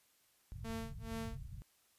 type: low-pass noise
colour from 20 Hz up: white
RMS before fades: -47 dBFS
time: 0.52-1.62 s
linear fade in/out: 0 ms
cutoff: 150 Hz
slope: 48 dB/octave
type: tone with tremolo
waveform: sawtooth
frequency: 225.8 Hz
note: A3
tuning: 45 cents sharp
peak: -36 dBFS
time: 0.64-1.4 s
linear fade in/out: 10 ms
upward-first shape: sine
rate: 2.3 Hz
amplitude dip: 100%
effects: white hiss -72 dBFS RMS until 1.98 s + resampled to 32000 Hz